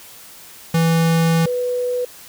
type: tone pair in turn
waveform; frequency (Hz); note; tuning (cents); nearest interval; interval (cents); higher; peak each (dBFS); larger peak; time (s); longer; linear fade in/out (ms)
square / sine; 164.81 / 493.9; E3 / B4; 0 / 0; octave + perfect fifth; 1900; second; -14 / -18; first; 0.74-1.46 / 1.46-2.05; first; 5
effects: white hiss -41 dBFS RMS until 2.28 s